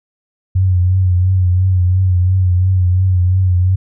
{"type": "tone with vibrato", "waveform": "sine", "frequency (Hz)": 91.8, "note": "F#2", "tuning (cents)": -13, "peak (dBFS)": -9, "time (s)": [0.55, 3.76], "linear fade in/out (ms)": 10, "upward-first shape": "triangle", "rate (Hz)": 2.9, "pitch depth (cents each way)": 59, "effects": []}